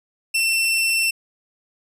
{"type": "tone", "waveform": "sawtooth", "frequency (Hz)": 2692, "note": "E7", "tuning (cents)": 36, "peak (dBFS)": -14, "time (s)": [0.34, 1.11], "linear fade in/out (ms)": 10, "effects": ["resampled to 32000 Hz"]}